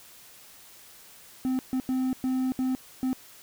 triangle tone bursts at uneven times, 258.6 Hz, C4, 20 cents flat, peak -22 dBFS, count 6, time 1.45-1.59 / 1.73-1.8 / 1.89-2.13 / 2.24-2.52 / 2.59-2.75 / 3.03-3.13 s, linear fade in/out 0 ms, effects white hiss -51 dBFS RMS until 3.42 s

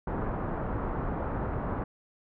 pink low-pass noise, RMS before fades -32 dBFS, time 0.07-1.84 s, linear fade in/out 5 ms, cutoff 1300 Hz, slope 24 dB/octave, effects none

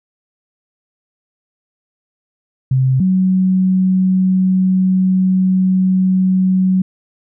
sine tone pair in turn, 130.81 / 186.76 Hz, C3 / F#3, 0 / +16 cents, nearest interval tritone, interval 616 cents, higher second, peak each -10 dBFS, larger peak neither, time 2.71-3 / 3-6.82 s, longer second, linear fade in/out 5 ms, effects none

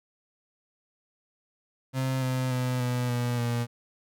35% pulse tone with pitch steps, 131.4 / 128.84 / 126.34 / 123.88 / 121.47 / 119.11 Hz, C3 / C3 / B2 / B2 / B2 / A#2, +8 / -26 / +40 / +6 / -28 / +38 cents, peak -24 dBFS, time 1.93-3.67 s, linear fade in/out 50 ms, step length 290 ms, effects none

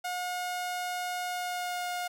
sawtooth tone with pitch glide, 720 to 714.6 Hz, F#5 to F5, -47 to +40 cents, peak -28 dBFS, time 0.04-2.08 s, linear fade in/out 10 ms, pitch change -13 cents, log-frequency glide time 1.26-1.89 s, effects none

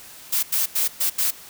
blue noise bursts at uneven times, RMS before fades -21 dBFS, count 5, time 0.32-0.43 / 0.52-0.66 / 0.75-0.88 / 1-1.1 / 1.18-1.31 s, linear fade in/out 10 ms, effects white hiss -43 dBFS RMS until 1.49 s

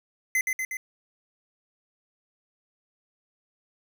square tone with echo, 2049 Hz, C7, 37 cents flat, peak -22 dBFS, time 0.35-0.41 s, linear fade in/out 2 ms, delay 120 ms, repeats 3, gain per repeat -3 dB, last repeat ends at 0.77 s, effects none

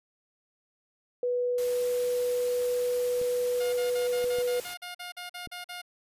sine tone, 491.5 Hz, B4, 8 cents flat, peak -25 dBFS, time 1.23-4.6 s, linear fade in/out 2 ms
white noise, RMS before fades -42 dBFS, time 1.58-4.74 s, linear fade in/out 2 ms
clicks, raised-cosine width 3 ms, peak -32 dBFS, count 4, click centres 3.215 / 4.242 / 4.386 / 5.473 s
10% pulse tone bursts, 712 Hz, F5, 33 cents sharp, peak -29 dBFS, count 13, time 3.6-5.818 s, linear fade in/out 10 ms, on 130 ms, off 44 ms
effects resampled to 32000 Hz

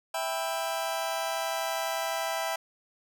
sawtooth chord, E minor, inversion none, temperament just, 659.3 / 791.1 / 988.9 Hz, E5 / G5 / B5, 0 / +16 / +2 cents, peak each -28 / -30 / -32 dBFS, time 0.14-2.56 s, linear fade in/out 5 ms, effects none

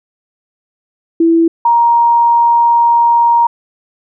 sine tone pair in turn, 331.2 / 939 Hz, E4 / A#5, +8 / +12 cents, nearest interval octave + tritone, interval 1804 cents, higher second, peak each -6 dBFS, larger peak neither, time 1.2-1.48 / 1.65-3.47 s, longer second, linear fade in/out 5 ms, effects none

